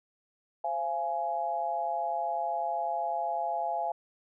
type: tone cluster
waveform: sine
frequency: 528 / 684 / 836 Hz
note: C5 / F5 / G#5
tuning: +16 / -36 / +11 cents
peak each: -40 / -31 / -32 dBFS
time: 0.64-3.92 s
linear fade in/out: 5 ms
effects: none